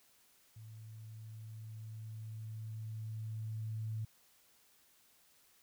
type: tone with level ramp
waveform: sine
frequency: 110 Hz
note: A2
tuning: in tune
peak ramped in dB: -49 to -36 dBFS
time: 0.56-4.05 s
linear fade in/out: 5 ms
effects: white hiss -68 dBFS RMS until 5.62 s